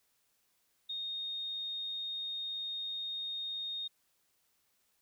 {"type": "tone", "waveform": "sine", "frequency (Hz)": 3701, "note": "A#7", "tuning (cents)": -13, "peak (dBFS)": -36, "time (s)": [0.89, 3.88], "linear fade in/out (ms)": 10, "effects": ["white hiss -75 dBFS RMS until 5.01 s"]}